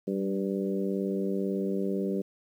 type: harmonic tone with a mistuned harmonic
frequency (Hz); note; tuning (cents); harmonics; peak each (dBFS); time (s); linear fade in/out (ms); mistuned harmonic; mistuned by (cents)
98; G2; 0; 2 / 3 / 4 / 5 / 6; -30 / -35 / -32 / -36 / -42; 0.07-2.22; 10; 2; -20
effects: 10-bit